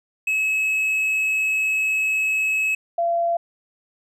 triangle / sine tone pair in turn, 2576 / 682.3 Hz, E7 / F5, -41 / -41 cents, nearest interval octave + major seventh, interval 2300 cents, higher first, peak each -17 / -18 dBFS, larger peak first, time 0.27-2.75 / 2.98-3.37 s, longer first, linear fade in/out 5 ms, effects none

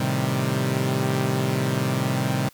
sawtooth chord, A half-diminished seventh, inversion none, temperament equal, 110 / 130.81 / 155.56 / 196 Hz, A2 / C3 / Eb3 / G3, 0 / 0 / 0 / 0 cents, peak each -26 / -20 / -25 / -24 dBFS, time 0-2.49 s, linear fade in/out 5 ms, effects white hiss -54 dBFS RMS until 2.53 s

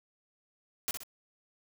white noise with echo, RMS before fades -32 dBFS, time 0.88-0.91 s, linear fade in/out 0 ms, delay 62 ms, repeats 2, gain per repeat -7 dB, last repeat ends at 1.034 s, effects none

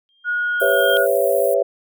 sine tone with exponential growth, 3200 Hz, G7, 35 cents sharp, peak -20 dBFS, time 0.09-0.97 s, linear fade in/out 0 ms, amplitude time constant 190 ms
sine tone, 1447 Hz, F#6, 39 cents flat, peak -18 dBFS, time 0.24-1.07 s, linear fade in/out 50 ms
white high-pass noise, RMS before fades -31 dBFS, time 0.6-1.54 s, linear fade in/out 0 ms, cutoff 8900 Hz, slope 48 dB/octave
sine chord, C# half-diminished seventh, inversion second, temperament just, 399.1 / 498.9 / 554.4 / 665.2 Hz, G4 / B4 / C#5 / E5, +31 / +17 / 0 / +16 cents, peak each -22 / -20 / -18 / -21 dBFS, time 0.61-1.63 s, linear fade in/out 10 ms
effects none

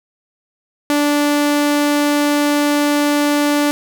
sawtooth tone, 292 Hz, D4, 10 cents flat, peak -9 dBFS, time 0.9-3.71 s, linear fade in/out 0 ms, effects none

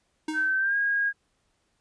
square tone with exponential decay, 311.1 Hz, D#4, in tune, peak -27 dBFS, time 0.28-0.61 s, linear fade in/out 5 ms, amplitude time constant 70 ms
sine tone with pitch glide, 1542 to 1633.7 Hz, G6 to G#6, -29 to -29 cents, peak -22 dBFS, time 0.33-1.13 s, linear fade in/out 50 ms, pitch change +100 cents, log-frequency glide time 0.58-0.76 s
effects pink hiss -72 dBFS RMS until 1.8 s + resampled to 22050 Hz

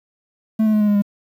triangle tone with pitch steps, 219.2 / 215.8 / 212.5 / 209.2 / 205.9 / 202.8 Hz, A3 / A3 / G#3 / G#3 / G#3 / G#3, -6 / -33 / +40 / +13 / -15 / -41 cents, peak -11 dBFS, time 0.59-1.022 s, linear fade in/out 10 ms, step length 72 ms, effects 8-bit

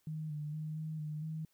sine tone with pitch steps, 155.9 / 149.7 / 154.9 / 156.8 / 152.2 / 158 Hz, D#3 / D3 / D#3 / D#3 / D#3 / D#3, +4 / +33 / -7 / +14 / -38 / +27 cents, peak -37 dBFS, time 0.07-1.45 s, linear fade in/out 2 ms, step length 230 ms, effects white hiss -75 dBFS RMS until 1.53 s

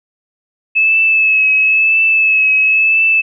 sine tone with vibrato, 2600 Hz, E7, 24 cents flat, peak -8 dBFS, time 0.75-3.22 s, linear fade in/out 20 ms, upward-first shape triangle, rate 0.98 Hz, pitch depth 33 cents each way, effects none

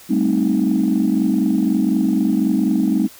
sine chord, A half-diminished seventh, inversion third, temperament equal, 196 / 220 / 261.6 / 311.1 Hz, G3 / A3 / C4 / Eb4, 0 / 0 / 0 / 0 cents, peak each -19 dBFS, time 0.09-3.08 s, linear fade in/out 20 ms, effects tanh soft clip ceiling -7 dBFS + white hiss -43 dBFS RMS until 3.19 s

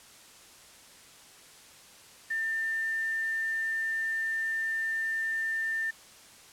sine tone with quantisation, 1795 Hz, A6, 34 cents sharp, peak -28 dBFS, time 2.3-5.91 s, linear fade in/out 10 ms, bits 8, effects white hiss -53 dBFS RMS until 6.52 s + low-pass 10000 Hz 12 dB/octave

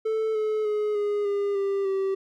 triangle tone with pitch steps, 440 / 430.7 / 421.6 / 412.7 / 403.9 / 395.4 / 387 Hz, A4 / A4 / G#4 / G#4 / G#4 / G4 / G4, 0 / -37 / +26 / -11 / -48 / +15 / -22 cents, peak -21 dBFS, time 0.05-2.15 s, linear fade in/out 10 ms, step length 300 ms, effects none

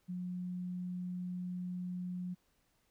sine tone, 180 Hz, F#3, 47 cents flat, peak -37 dBFS, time 0.08-2.35 s, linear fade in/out 20 ms, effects pink hiss -75 dBFS RMS until 2.9 s

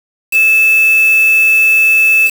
sine tone with quantisation, 2621 Hz, E7, 11 cents flat, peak -6 dBFS, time 0.31-2.31 s, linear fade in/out 50 ms, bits 3, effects none

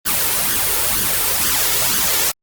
white noise with flanger, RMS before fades -17 dBFS, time 0.05-2.32 s, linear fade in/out 20 ms, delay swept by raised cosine 0.62 to 2.32 ms, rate 2.1 Hz, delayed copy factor +0.6, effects Opus 24 kbps

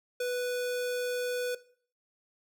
square tone, 493.9 Hz, B4, in tune, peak -30 dBFS, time 0.2-1.55 s, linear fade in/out 5 ms, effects noise-tail reverb RT60 0.5 s tail -18 dB re dry

